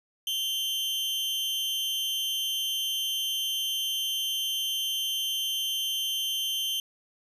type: tone with amplitude modulation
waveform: 40% pulse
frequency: 3100 Hz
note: G7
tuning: 20 cents flat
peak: -24 dBFS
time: 0.27-6.8 s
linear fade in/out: 2 ms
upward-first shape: sine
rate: 273 Hz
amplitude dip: 60%
effects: resampled to 32000 Hz